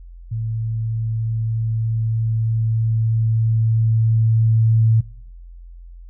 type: tone with level ramp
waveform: sine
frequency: 112.1 Hz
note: A2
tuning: 33 cents sharp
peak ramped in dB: -21 to -11 dBFS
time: 0.31-5.01 s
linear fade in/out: 10 ms
effects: noise-tail reverb RT60 0.7 s tail -24 dB re dry + added 43 Hz sine -36 dBFS peak until 6.09 s